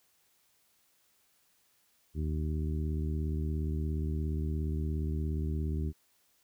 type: harmonic tone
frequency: 77.1 Hz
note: D#2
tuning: 15 cents flat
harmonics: 1 / 2 / 3 / 4 / 5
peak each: -31 / -37 / -41 / -43 / -45 dBFS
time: 2.14-5.93 s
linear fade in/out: 50 ms
effects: white hiss -70 dBFS RMS until 6.43 s